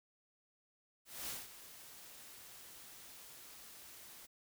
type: noise with ADSR envelope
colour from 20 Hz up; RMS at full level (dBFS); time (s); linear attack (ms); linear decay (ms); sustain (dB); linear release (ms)
white; -42; 1.05-4.27; 230; 190; -13; 20
effects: none